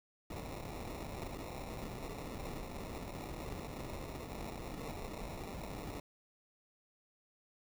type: noise with sample-and-hold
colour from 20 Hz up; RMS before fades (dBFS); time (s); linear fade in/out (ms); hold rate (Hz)
pink; -44; 0.3-6; 5; 1575
effects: none